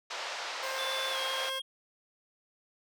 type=band-pass noise; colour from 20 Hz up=pink; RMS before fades=-38 dBFS; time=0.1-1.5 s; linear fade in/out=10 ms; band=590 to 5800 Hz; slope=24 dB/octave
type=tone; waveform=15% pulse; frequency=530 Hz; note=C5; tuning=22 cents sharp; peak=-29 dBFS; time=0.62-1.6 s; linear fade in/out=20 ms
type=tone with pitch glide; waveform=triangle; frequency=3493 to 3259 Hz; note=A7 to G#7; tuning=-13 to -33 cents; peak=-34 dBFS; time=0.78-1.62 s; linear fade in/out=10 ms; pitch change=-120 cents; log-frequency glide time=1.11-1.17 s
effects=none